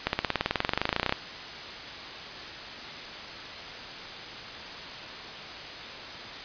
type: accelerating click train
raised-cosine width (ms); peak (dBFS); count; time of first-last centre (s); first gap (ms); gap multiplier
0.3; -8; 25; 0.07-1.124; 61; 0.97
effects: white hiss -39 dBFS RMS until 6.44 s + resampled to 11025 Hz